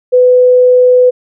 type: tone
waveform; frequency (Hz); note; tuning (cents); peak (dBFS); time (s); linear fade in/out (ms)
sine; 500; B4; +21; -3; 0.12-1.11; 20
effects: none